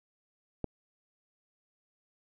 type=click; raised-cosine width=2 ms; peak=-19 dBFS; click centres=0.643 s; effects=none